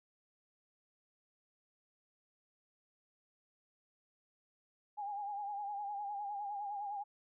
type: tone with vibrato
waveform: sine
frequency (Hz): 815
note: G#5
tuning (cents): -33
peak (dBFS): -38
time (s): 4.97-7.04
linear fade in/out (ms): 20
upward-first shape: sine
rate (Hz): 9.8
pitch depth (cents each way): 55
effects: none